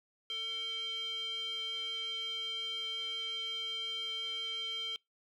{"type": "tone with band-pass filter", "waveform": "square", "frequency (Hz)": 450.4, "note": "A4", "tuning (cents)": 40, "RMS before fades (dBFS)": -38, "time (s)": [0.3, 4.96], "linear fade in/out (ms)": 0, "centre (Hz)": 3100, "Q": 9.8, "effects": ["noise-tail reverb RT60 0.2 s tail -25 dB re dry"]}